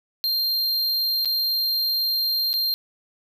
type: tone with dropouts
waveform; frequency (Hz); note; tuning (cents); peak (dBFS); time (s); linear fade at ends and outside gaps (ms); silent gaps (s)
square; 4186; C8; 0; -21; 0.24-2.74; 0; 1.248-1.256 / 2.531-2.539
effects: none